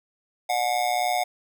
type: tone with amplitude modulation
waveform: square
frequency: 724 Hz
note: F#5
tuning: 38 cents flat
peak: -19 dBFS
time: 0.49-1.24 s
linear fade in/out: 10 ms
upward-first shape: sine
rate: 123 Hz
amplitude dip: 80%
effects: none